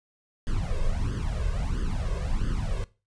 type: noise with flanger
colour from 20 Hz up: brown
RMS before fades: -27 dBFS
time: 0.47-2.84 s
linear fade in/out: 0 ms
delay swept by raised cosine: 0.62 to 1.92 ms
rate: 1.5 Hz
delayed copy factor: +0.95
effects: noise-tail reverb RT60 0.3 s tail -19 dB re dry + resampled to 22050 Hz